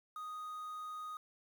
triangle tone with quantisation, 1244.5 Hz, D#6, in tune, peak -40 dBFS, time 0.16-1.17 s, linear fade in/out 2 ms, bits 10, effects none

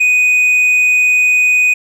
sine tone with hard clipping, 2489 Hz, D#7, in tune, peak -9 dBFS, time 0-1.74 s, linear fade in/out 10 ms, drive 3 dB, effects none

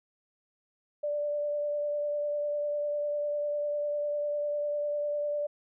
sine tone with vibrato, 587.3 Hz, D5, in tune, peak -28 dBFS, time 1.03-5.47 s, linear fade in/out 10 ms, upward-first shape sine, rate 10 Hz, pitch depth 13 cents each way, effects none

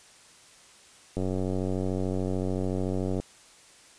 click train, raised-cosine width 2 ms, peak -17 dBFS, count 191, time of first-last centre 1.17-3.2 s, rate 93.6 Hz, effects white hiss -54 dBFS RMS until 3.98 s + resampled to 22050 Hz

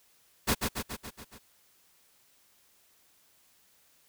pink noise with echo, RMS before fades -26 dBFS, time 0.47-0.55 s, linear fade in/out 20 ms, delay 140 ms, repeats 6, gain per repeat -4 dB, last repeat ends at 1.39 s, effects white hiss -65 dBFS RMS until 4.08 s

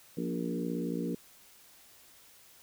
harmonic tone with a mistuned harmonic, 58.5 Hz, A#1, 7 cents sharp, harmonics 3 / 4 / 5 / 6 / 7 / 8, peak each -36 / -37 / -37 / -41 / -43 / -41 dBFS, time 0.17-1.15 s, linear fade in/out 5 ms, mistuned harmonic 5, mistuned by -23 cents, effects white hiss -58 dBFS RMS until 2.62 s

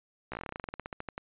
slowing click train, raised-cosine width 0.5 ms, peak -22 dBFS, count 21, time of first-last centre 0.32-1.179 s, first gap 15 ms, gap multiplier 1.1, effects resampled to 8000 Hz

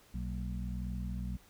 harmonic tone with a mistuned harmonic, 61.74 Hz, B1, in tune, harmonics 1 / 2 / 3 / 4, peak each -37 / -43 / -41 / -47 dBFS, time 0.14-1.37 s, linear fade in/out 5 ms, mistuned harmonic 4, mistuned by -130 cents, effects pink hiss -62 dBFS RMS until 1.49 s

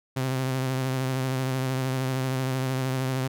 sawtooth tone with vibrato, 130.81 Hz, C3, in tune, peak -21 dBFS, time 0.16-3.28 s, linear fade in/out 10 ms, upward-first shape triangle, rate 13 Hz, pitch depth 40 cents each way, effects none

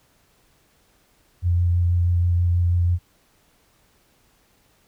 sine tone with vibrato, 87.4 Hz, F2, 2 cents sharp, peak -16 dBFS, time 1.42-2.99 s, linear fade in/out 50 ms, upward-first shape sine, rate 6.2 Hz, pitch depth 15 cents each way, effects pink hiss -61 dBFS RMS until 4.87 s

